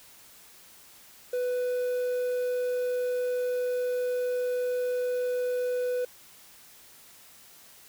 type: tone with quantisation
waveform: triangle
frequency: 496.7 Hz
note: B4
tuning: 10 cents sharp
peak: -24 dBFS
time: 1.33-6.05 s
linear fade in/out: 5 ms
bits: 8
effects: white hiss -53 dBFS RMS until 7.88 s